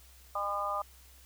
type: harmonic tone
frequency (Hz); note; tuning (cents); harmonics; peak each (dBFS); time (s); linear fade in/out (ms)
202.5; G#3; -43; 3 / 4 / 5 / 6; -38 / -38 / -39 / -33; 0.35-0.82; 5
effects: added 64 Hz sine -56 dBFS peak until 1.25 s + white hiss -59 dBFS RMS until 1.25 s